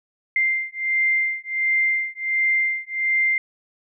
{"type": "beating tone pair", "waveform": "sine", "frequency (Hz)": [2093, 2094.4], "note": ["C7", "C7"], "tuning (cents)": [0, 1], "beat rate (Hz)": 1.4, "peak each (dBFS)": -22, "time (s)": [0.36, 3.38], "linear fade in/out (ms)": 2, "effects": []}